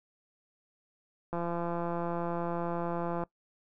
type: click train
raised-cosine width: 1 ms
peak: -21 dBFS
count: 327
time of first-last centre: 1.33-3.236 s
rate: 171 Hz
effects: noise-tail reverb RT60 0.1 s tail -22 dB re dry